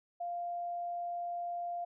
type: tone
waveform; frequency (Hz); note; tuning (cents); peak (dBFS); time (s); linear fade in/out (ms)
sine; 697; F5; -4; -35; 0.2-1.85; 10
effects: none